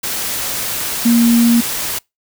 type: tone in noise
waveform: sine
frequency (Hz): 234.5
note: A#3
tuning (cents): +11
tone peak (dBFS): -8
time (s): 1.05-1.61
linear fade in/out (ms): 10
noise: white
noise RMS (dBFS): -21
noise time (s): 0.03-1.99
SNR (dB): +10
effects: noise-tail reverb RT60 0.2 s tail -26 dB re dry